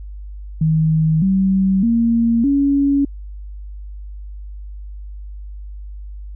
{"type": "tone with pitch steps", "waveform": "sine", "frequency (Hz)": [158.2, 191.42, 231.6, 280.3], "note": ["D#3", "G3", "A#3", "C#4"], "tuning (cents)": [29, -41, -11, 19], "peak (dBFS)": -12, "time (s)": [0.61, 3.05], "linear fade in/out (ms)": 5, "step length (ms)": 610, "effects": ["added 50 Hz sine -29 dBFS peak until 6.35 s"]}